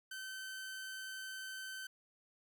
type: tone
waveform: sawtooth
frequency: 1537 Hz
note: G6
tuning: 35 cents flat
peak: -40 dBFS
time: 0.11-1.87 s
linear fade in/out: 5 ms
effects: none